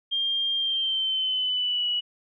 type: tone with pitch glide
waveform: sine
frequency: 3200 to 2934 Hz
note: G7 to F#7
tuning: +35 to -15 cents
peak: -23 dBFS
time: 0.11-2.01 s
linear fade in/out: 20 ms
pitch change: -150 cents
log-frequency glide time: 0.56-1.87 s
effects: none